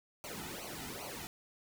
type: noise with flanger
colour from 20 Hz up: pink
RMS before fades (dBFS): -44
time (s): 0.24-1.27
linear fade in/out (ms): 0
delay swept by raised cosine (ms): 0.56 to 1.86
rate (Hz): 2.5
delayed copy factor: -0.85
effects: none